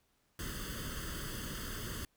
pink noise with comb filter, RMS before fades -41 dBFS, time 0.39-2.05 s, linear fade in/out 2 ms, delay 0.63 ms, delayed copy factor +0.85, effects pink hiss -75 dBFS RMS until 2.16 s

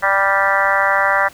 harmonic tone with a mistuned harmonic, 196 Hz, G3, in tune, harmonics 3 / 4 / 5 / 6 / 7 / 8 / 9 / 10, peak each -21 / -21 / -21 / -21 / -21 / -21 / -21 / -21 dBFS, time 0.02-1.29 s, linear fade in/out 20 ms, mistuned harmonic 7, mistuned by +16 cents, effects pink hiss -43 dBFS RMS until 1.33 s

